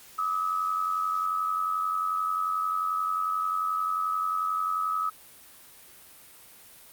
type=tone pair together; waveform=sine; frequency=1187 / 1278.3 Hz; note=D6 / D#6; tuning=+18 / +46 cents; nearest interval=minor second; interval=128 cents; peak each=-33 / -26 dBFS; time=0.18-5.1 s; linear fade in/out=10 ms; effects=white hiss -51 dBFS RMS until 6.92 s + Opus 48 kbps